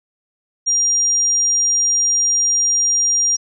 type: tone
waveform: sine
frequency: 5700 Hz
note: F8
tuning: 34 cents sharp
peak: -13 dBFS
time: 0.66-3.37 s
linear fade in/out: 20 ms
effects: none